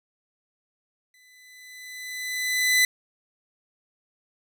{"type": "tone with exponential growth", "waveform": "sawtooth", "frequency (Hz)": 2004, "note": "B6", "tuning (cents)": 25, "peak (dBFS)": -13, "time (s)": [1.14, 2.85], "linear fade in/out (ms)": 2, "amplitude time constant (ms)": 370, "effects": []}